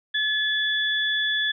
sine tone pair together, 1718 / 3436 Hz, A6 / A7, -42 / -42 cents, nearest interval octave, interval 1200 cents, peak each -24 dBFS, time 0.14-1.52 s, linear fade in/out 10 ms, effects none

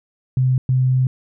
sine tone bursts at uneven times, 128.9 Hz, C3, 26 cents flat, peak -13 dBFS, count 2, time 0.37-0.58 / 0.69-1.07 s, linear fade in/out 2 ms, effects none

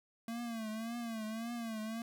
square tone with vibrato, 226.7 Hz, A#3, 48 cents flat, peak -39 dBFS, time 0.28-2.02 s, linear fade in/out 2 ms, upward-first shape triangle, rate 1.8 Hz, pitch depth 100 cents each way, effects 12-bit

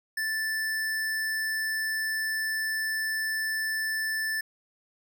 square tone, 1760 Hz, A6, in tune, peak -28 dBFS, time 0.17-4.41 s, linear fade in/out 5 ms, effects none

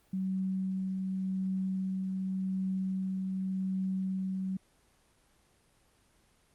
sine tone with tremolo, 189.2 Hz, F#3, 39 cents sharp, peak -29 dBFS, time 0.13-4.57 s, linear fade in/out 5 ms, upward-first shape triangle, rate 0.88 Hz, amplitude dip 25%, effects pink hiss -67 dBFS RMS until 6.54 s + Opus 24 kbps

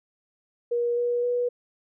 sine tone with pitch steps, 477 / 482.3 / 487.6 Hz, A#4 / B4 / B4, +40 / -41 / -22 cents, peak -22 dBFS, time 0.71-1.49 s, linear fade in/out 10 ms, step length 260 ms, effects none

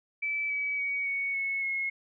sine tone with pitch steps, 2311 / 2282 / 2253 / 2225 / 2196 / 2169 Hz, D7 / C#7 / C#7 / C#7 / C#7 / C#7, -28 / +50 / +28 / +6 / -17 / -38 cents, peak -28 dBFS, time 0.22-1.9 s, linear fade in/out 10 ms, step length 280 ms, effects none

